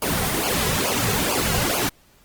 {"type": "noise with flanger", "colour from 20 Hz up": "pink", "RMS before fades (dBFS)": -22, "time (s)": [0.02, 1.89], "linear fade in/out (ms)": 2, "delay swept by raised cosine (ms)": [0.52, 3.42], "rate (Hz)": 2.3, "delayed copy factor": -1, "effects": ["pink hiss -56 dBFS RMS until 2.24 s", "Opus 24 kbps"]}